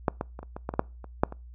clicks, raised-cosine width 1 ms, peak -8 / -15 / -25 / -27 / -22 / -16 / -19 / -7 / -28 / -6 / -24 dBFS, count 11, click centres 0.082 / 0.211 / 0.391 / 0.43 / 0.565 / 0.691 / 0.739 / 0.794 / 1.043 / 1.235 / 1.324 s, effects noise-tail reverb RT60 0.3 s tail -25 dB re dry + added 60 Hz sine -43 dBFS peak until 1.54 s

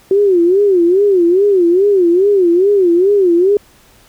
sine tone with vibrato, 373.3 Hz, F#4, 15 cents sharp, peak -7 dBFS, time 0.11-3.57 s, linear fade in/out 2 ms, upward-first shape sine, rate 2.4 Hz, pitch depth 170 cents each way, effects pink hiss -47 dBFS RMS until 4.08 s

